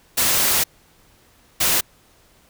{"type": "noise bursts at uneven times", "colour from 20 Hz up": "white", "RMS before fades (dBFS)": -18, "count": 2, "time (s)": [[0.17, 0.64], [1.6, 1.81]], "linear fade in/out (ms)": 10, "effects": ["pink hiss -55 dBFS RMS until 2.49 s"]}